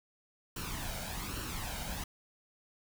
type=noise with flanger; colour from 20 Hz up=pink; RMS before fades=-39 dBFS; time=0.56-2.04 s; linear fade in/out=5 ms; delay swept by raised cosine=0.7 to 1.34 ms; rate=1.2 Hz; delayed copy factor=+0.6; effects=none